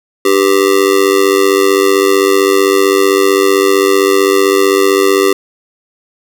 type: tone with amplitude modulation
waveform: square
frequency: 392 Hz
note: G4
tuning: in tune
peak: -4 dBFS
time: 0.25-5.33 s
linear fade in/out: 5 ms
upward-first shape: sine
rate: 95.6 Hz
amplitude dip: 90%
effects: none